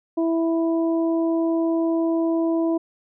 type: harmonic tone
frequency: 329.6 Hz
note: E4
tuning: in tune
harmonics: 1 / 2 / 3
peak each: -19 / -27 / -35 dBFS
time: 0.17-2.78 s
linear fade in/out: 10 ms
effects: none